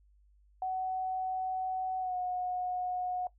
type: tone with pitch glide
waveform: sine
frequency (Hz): 749 to 727.7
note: F#5 to F#5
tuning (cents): +21 to -29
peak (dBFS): -31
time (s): 0.62-3.27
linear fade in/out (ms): 2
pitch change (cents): -50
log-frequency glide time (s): 1.99-2.16
effects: noise-tail reverb RT60 0.1 s tail -17 dB re dry + added 50 Hz sine -61 dBFS peak until 3.38 s